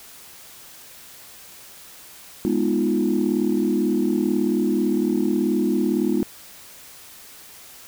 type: chord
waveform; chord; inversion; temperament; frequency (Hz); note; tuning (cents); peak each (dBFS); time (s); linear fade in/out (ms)
sine; F half-diminished seventh; first; equal; 207.7 / 246.9 / 311.1 / 349.2; Ab3 / Cb4 / Eb4 / F4; 0 / 0 / 0 / 0; -23; 2.45-6.23; 0
effects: tanh soft clip ceiling -10 dBFS + white hiss -44 dBFS RMS until 7.87 s

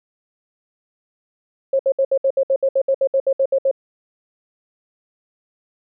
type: tone bursts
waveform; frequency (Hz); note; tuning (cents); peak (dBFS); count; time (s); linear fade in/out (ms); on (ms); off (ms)
sine; 540; C#5; -45; -13; 16; 1.73-3.713; 5; 63; 65
effects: none

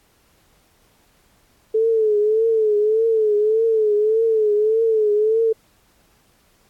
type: tone with vibrato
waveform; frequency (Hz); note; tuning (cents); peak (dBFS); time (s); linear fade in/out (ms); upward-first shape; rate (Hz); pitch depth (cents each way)
sine; 434.8; A4; -21; -14; 1.74-5.53; 10; triangle; 1.7; 91
effects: pink hiss -59 dBFS RMS until 6.69 s + AAC 64 kbps

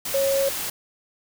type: tone in noise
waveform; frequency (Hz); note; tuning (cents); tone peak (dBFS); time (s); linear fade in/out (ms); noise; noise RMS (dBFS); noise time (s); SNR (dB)
sine; 548; C#5; -20; -19; 0.14-0.49; 5; white; -29; 0.05-0.7; +7
effects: none

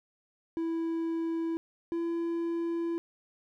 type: tone pair in turn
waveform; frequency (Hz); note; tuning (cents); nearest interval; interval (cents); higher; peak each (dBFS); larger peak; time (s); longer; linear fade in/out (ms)
triangle; 329.6 / 336.5; E4 / E4; 0 / +36; unison; 36; second; -27; neither; 0.57-1.57 / 1.92-2.98; second; 0
effects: none

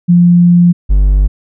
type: tone pair in turn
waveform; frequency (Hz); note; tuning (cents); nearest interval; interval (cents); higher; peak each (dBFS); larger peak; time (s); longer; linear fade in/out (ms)
sine / triangle; 174.61 / 49.1; F3 / G1; 0 / +4; octave + minor seventh; 2196; first; -3; neither; 0.08-0.73 / 0.89-1.28; first; 20
effects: none

